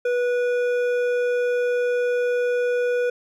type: tone with hard clipping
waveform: sine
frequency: 489.1 Hz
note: B4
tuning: 17 cents flat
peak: -21 dBFS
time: 0.05-3.1 s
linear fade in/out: 5 ms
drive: 9 dB
effects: none